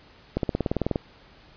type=accelerating click train; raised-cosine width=2 ms; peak=-10 dBFS; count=12; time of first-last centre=0.37-0.958 s; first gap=62 ms; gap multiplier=0.97; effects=pink hiss -53 dBFS RMS until 1.56 s + resampled to 11025 Hz